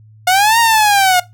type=linear two-way sweep; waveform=sawtooth; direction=up then down; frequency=712 to 938 to 712 Hz; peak=-5 dBFS; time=0.27-1.2 s; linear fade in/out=5 ms; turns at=0.59 s; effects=noise-tail reverb RT60 0.2 s tail -19 dB re dry + added 108 Hz sine -40 dBFS peak until 1.33 s